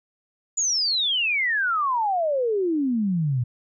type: exponential sweep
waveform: sine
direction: down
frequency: 7040 to 116.54 Hz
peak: -20 dBFS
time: 0.57-3.44 s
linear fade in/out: 10 ms
effects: none